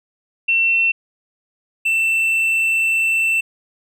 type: tone pair in turn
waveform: sine / triangle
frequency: 2701 / 2675 Hz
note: E7 / E7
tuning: +42 / +25 cents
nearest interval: unison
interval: 17 cents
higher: first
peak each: -13 dBFS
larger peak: neither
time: 0.48-0.92 / 1.85-3.41 s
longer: second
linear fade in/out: 10 ms
effects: none